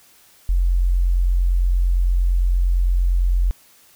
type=tone; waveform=sine; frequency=44.39 Hz; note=F1; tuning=29 cents sharp; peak=-14 dBFS; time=0.49-3.51 s; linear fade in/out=0 ms; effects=white hiss -52 dBFS RMS until 3.95 s